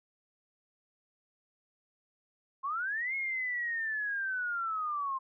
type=linear two-way sweep; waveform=sine; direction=up then down; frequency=1046.5 to 2176 to 1046.5 Hz; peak=-31 dBFS; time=2.63-5.19 s; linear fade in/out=20 ms; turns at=3.15 s; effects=none